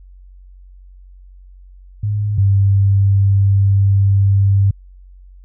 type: tone pair in turn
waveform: sine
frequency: 103.83 / 98.7 Hz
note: G#2 / G2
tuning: 0 / +12 cents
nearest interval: minor second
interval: 88 cents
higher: first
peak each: -15 / -9 dBFS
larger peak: second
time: 2.03-2.38 / 2.38-4.71 s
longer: second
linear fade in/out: 5 ms
effects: added 46 Hz sine -38 dBFS peak until 5.44 s